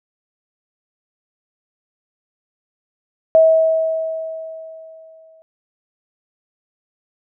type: tone with exponential decay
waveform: sine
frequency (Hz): 644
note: E5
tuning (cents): -41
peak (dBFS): -6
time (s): 3.35-5.42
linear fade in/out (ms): 0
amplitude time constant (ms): 450
effects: none